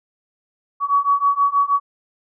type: beating tone pair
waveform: sine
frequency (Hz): 1127 / 1133.3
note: C#6 / C#6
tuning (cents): +28 / +38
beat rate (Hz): 6.3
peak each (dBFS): -18 / -17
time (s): 0.8-1.8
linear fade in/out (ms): 50
effects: none